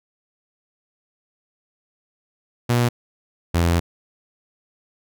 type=tone pair in turn; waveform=sawtooth; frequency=120.5 / 85.21 Hz; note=B2 / F2; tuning=-42 / -42 cents; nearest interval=tritone; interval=600 cents; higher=first; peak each=-12 dBFS; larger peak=neither; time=2.69-2.89 / 3.54-3.8 s; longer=second; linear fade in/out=10 ms; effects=none